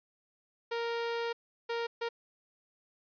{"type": "tone bursts at uneven times", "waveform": "sawtooth", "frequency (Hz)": 466.2, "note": "A#4", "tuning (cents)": 0, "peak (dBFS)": -28, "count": 3, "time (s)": [[0.71, 1.33], [1.69, 1.87], [2.01, 2.09]], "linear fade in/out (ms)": 10, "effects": ["resampled to 11025 Hz"]}